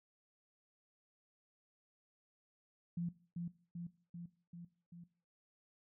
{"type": "tone with echo", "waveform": "sine", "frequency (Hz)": 172.4, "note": "F3", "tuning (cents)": -22, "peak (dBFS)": -36, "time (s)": [2.97, 3.09], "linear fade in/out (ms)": 5, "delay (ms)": 390, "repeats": 5, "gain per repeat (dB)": -3, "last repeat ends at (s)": 5.04, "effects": ["noise-tail reverb RT60 0.4 s tail -17 dB re dry"]}